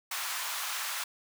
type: high-pass noise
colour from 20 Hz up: pink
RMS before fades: -35 dBFS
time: 0.11-1.04 s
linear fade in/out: 5 ms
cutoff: 930 Hz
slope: 24 dB/octave
effects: none